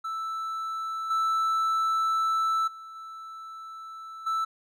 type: tone with level steps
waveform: triangle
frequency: 1320 Hz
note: E6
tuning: 2 cents sharp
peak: -28 / -21 / -39 / -37 / -23 dBFS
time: 0.04-4.45 s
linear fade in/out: 10 ms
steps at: 1.1 / 2.67 / 2.95 / 4.26 s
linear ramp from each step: 10 ms
effects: none